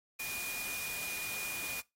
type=tone in noise; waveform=sine; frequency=2443 Hz; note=D#7; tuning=32 cents flat; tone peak=-38 dBFS; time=0.19-1.81 s; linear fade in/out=10 ms; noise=white; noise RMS=-41 dBFS; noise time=0.19-1.81 s; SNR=0 dB; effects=noise-tail reverb RT60 0.2 s tail -20 dB re dry + AAC 48 kbps